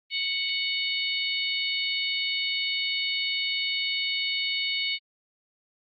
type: harmonic tone with a mistuned harmonic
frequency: 740 Hz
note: F#5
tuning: in tune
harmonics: 3 / 4 / 5 / 6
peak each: -30 / -31 / -32 / -33 dBFS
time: 0.1-4.99 s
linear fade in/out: 50 ms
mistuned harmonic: 6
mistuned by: -19 cents
effects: Opus 24 kbps